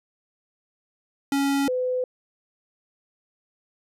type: tone pair in turn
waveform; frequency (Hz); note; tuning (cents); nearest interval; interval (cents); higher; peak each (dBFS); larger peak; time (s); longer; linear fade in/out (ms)
square / sine; 278.2 / 505.2; C#4 / B4; +6 / +39; minor seventh; 1033; second; -21 / -22; first; 1.32-1.68 / 1.68-2.04; neither; 2
effects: resampled to 32000 Hz